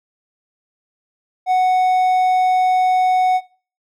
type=tone; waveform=triangle; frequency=740 Hz; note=F#5; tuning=in tune; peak=-10 dBFS; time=1.46-3.41 s; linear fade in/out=50 ms; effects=noise-tail reverb RT60 0.4 s tail -20 dB re dry